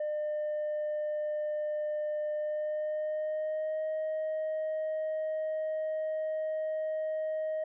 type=tone with pitch glide; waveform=sine; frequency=603 to 626.1 Hz; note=D5 to D#5; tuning=+46 to +11 cents; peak=-28 dBFS; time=0-7.64 s; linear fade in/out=5 ms; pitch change=+65 cents; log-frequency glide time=2.34-3.84 s; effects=tanh soft clip ceiling -29 dBFS